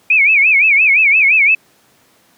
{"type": "tone with vibrato", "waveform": "sine", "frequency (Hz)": 2385, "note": "D7", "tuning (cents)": 26, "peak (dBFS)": -7, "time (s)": [0.1, 1.55], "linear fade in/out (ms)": 5, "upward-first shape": "sine", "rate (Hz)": 5.8, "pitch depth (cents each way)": 170, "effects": ["pink hiss -52 dBFS RMS until 2.37 s", "high-pass 150 Hz 12 dB/octave"]}